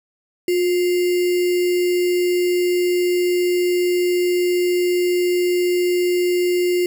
sine tone with sample-and-hold, 357.3 Hz, F4, 40 cents sharp, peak -15 dBFS, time 0.48-6.86 s, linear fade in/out 2 ms, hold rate 2450 Hz, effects none

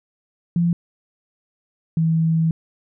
sine tone pair in turn, 171.3 / 162.34 Hz, F3 / E3, -33 / -26 cents, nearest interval minor second, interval 93 cents, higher first, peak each -15 dBFS, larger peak neither, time 0.56-0.73 / 1.97-2.51 s, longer second, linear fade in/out 2 ms, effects none

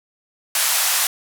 white band-pass noise, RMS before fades -19 dBFS, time 0.55-1.07 s, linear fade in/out 2 ms, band 680 to 14000 Hz, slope 24 dB/octave, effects none

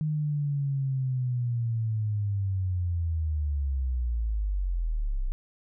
sine linear sweep, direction down, 154.9 to 30.13 Hz, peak -25 dBFS, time 0.01-5.32 s, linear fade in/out 0 ms, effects none

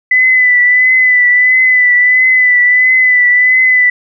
sine tone with vibrato, 2000 Hz, B6, 21 cents sharp, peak -5 dBFS, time 0.11-3.9 s, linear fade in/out 5 ms, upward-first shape triangle, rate 1.5 Hz, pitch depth 36 cents each way, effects none

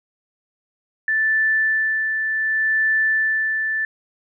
sine tone with tremolo, 1760 Hz, A6, in tune, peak -15 dBFS, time 1.08-3.85 s, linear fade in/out 2 ms, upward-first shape sine, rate 0.67 Hz, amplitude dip 40%, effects none

